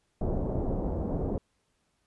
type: low-pass noise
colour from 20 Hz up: pink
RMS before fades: -30 dBFS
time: 0.21-1.38 s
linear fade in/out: 2 ms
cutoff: 670 Hz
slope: 24 dB/octave
effects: pink hiss -74 dBFS RMS until 2.06 s + resampled to 24000 Hz